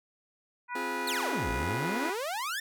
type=harmonic tone; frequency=490 Hz; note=B4; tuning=14 cents flat; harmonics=2 / 3 / 4 / 5; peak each=-35 / -39 / -41 / -43 dBFS; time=0.68-2.16 s; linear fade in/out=50 ms
type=chord; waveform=sawtooth; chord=F minor; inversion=second; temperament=just; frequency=261.9 / 349.2 / 419.1 Hz; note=C4 / F4 / Ab4; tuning=+2 / 0 / +16 cents; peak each=-35 dBFS; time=0.75-2.1 s; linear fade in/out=5 ms
type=exponential two-way sweep; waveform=sawtooth; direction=down then up; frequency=4600 to 51.9 to 1833 Hz; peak=-28 dBFS; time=1.07-2.6 s; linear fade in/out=5 ms; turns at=1.5 s
effects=none